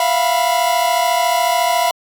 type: tone cluster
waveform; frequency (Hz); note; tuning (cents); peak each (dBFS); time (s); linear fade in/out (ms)
45% pulse; 675 / 709 / 983; E5 / F5 / B5; +41 / +26 / -8; -18; 0-1.91; 2
effects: AAC 64 kbps